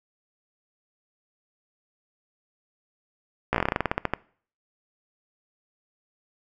slowing click train, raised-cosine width 0.5 ms, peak -7 dBFS, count 16, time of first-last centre 3.53-4.136 s, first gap 15 ms, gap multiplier 1.13, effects noise-tail reverb RT60 0.5 s tail -23 dB re dry

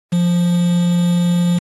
triangle tone with quantisation, 174.61 Hz, F3, in tune, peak -10 dBFS, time 0.12-1.59 s, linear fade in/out 10 ms, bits 5, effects AAC 32 kbps

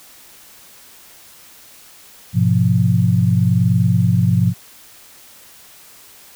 sine chord, F diminished, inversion first, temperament just, 104.77 / 125.72 / 174.61 Hz, Ab2 / Cb3 / F3, +16 / +31 / 0 cents, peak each -16 dBFS, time 2.33-4.54 s, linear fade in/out 50 ms, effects white hiss -44 dBFS RMS until 6.35 s

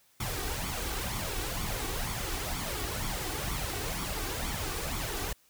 pink noise with flanger, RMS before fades -34 dBFS, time 0.2-5.33 s, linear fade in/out 5 ms, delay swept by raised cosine 0.88 to 2.68 ms, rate 2.1 Hz, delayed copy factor +0.6, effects white hiss -65 dBFS RMS until 5.49 s

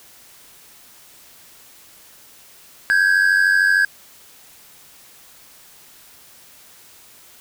triangle tone pair together, 1568 / 1661.2 Hz, G6 / G#6, 0 / 0 cents, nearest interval minor second, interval 100 cents, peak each -14 dBFS, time 2.9-3.85 s, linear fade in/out 0 ms, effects white hiss -47 dBFS RMS until 7.4 s

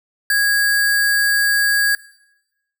sine tone with sample-and-hold, 1653 Hz, G#6, 9 cents flat, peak -13 dBFS, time 0.3-1.95 s, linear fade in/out 2 ms, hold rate 6300 Hz, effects noise-tail reverb RT60 0.9 s tail -19 dB re dry

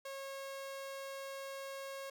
sawtooth tone, 545 Hz, C#5, 29 cents flat, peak -39 dBFS, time 0.05-2.1 s, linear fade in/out 5 ms, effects none

